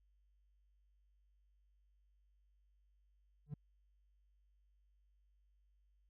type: tone with exponential growth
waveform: triangle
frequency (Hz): 146.83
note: D3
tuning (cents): 0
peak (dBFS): -35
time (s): 3.46-3.54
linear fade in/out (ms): 5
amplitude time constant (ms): 16
effects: tanh soft clip ceiling -33 dBFS + added 50 Hz sine -70 dBFS peak until 6.09 s